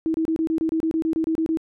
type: tone bursts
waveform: sine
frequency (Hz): 322.3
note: E4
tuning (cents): -39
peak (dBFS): -19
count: 14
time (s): 0.06-1.572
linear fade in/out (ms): 0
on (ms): 82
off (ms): 28
effects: none